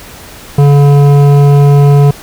sine tone with hard clipping, 142.8 Hz, D3, 48 cents flat, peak -4 dBFS, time 0.58-2.11 s, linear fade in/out 5 ms, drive 12 dB, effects pink hiss -31 dBFS RMS until 2.22 s

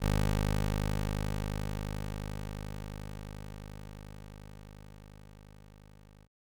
15% pulse tone with level ramp, 51.4 Hz, G#1, 17 cents flat, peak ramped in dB -19 to -49 dBFS, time 0-6.28 s, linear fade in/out 50 ms, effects none

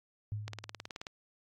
sine tone with exponential decay, 105.2 Hz, G#2, 23 cents sharp, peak -32 dBFS, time 0.32-0.88 s, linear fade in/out 0 ms, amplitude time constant 120 ms
click train, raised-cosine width 0.2 ms, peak -23 dBFS, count 12, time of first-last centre 0.48-1.068 s, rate 18.7 Hz
effects AAC 48 kbps

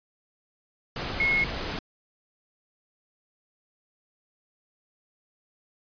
sine tone in noise, 2171 Hz, C#7, 37 cents flat, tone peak -21 dBFS, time 1.2-1.44 s, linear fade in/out 2 ms, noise pink, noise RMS -32 dBFS, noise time 0.96-1.79 s, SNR +8 dB, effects resampled to 11025 Hz

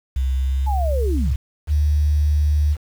sine tone with pitch glide, 65.41 to 68.23 Hz, C2 to C#2, 0 to -27 cents, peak -17 dBFS, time 0.16-1.36 s, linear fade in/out 5 ms, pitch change +73 cents, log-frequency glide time 0.34-0.84 s
sine linear sweep, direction down, 880 to 69.3 Hz, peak -23 dBFS, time 0.66-1.35 s, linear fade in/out 20 ms
sine tone, 74.4 Hz, D2, 23 cents sharp, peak -14 dBFS, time 1.67-2.77 s, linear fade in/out 50 ms
effects 7-bit

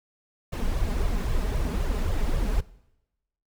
brown noise with flanger, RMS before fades -25 dBFS, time 0.52-2.61 s, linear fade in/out 10 ms, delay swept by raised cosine 1.7 to 4.9 ms, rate 3.8 Hz, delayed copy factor +0.85, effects noise-tail reverb RT60 0.9 s tail -20 dB re dry

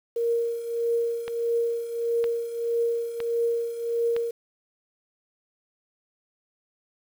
sine tone with tremolo, 466.8 Hz, A#4, 2 cents sharp, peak -20 dBFS, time 0.16-4.31 s, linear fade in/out 5 ms, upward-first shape triangle, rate 1.6 Hz, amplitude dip 75%
click train, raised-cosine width 0.3 ms, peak -19 dBFS, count 4, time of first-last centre 1.28-4.165 s, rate 1.04 Hz
effects 8-bit

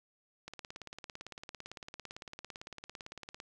click train, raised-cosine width 0.2 ms, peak -27 dBFS, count 53, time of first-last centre 0.48-3.401 s, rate 17.8 Hz, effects none

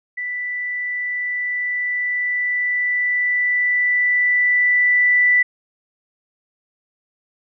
sine tone with level ramp, 1977 Hz, B6, 1 cent sharp, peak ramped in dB -23 to -11 dBFS, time 0.17-5.43 s, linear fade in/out 10 ms, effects none

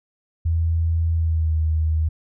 sine tone with pitch glide, 82.41 to 79.01 Hz, E2 to D#2, 0 to +27 cents, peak -17 dBFS, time 0.45-2.09 s, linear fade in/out 10 ms, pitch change -73 cents, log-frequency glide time 1.14-1.54 s, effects none

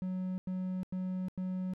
triangle tone bursts, 185 Hz, F#3, in tune, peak -31 dBFS, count 4, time 0.02-1.736 s, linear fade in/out 0 ms, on 360 ms, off 92 ms, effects none

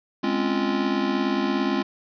square chord, Db major seventh, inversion second, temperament just, 207.9 / 259.9 / 277.2 / 346.5 Hz, Ab3 / C4 / Db4 / F4, +2 / -11 / 0 / -14 cents, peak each -28 dBFS, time 0.23-1.83 s, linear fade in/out 10 ms, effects resampled to 11025 Hz + 8-bit

